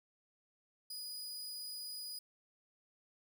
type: tone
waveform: sawtooth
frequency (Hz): 4938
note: D#8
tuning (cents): -14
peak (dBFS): -40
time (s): 0.9-2.19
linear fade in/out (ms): 5
effects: none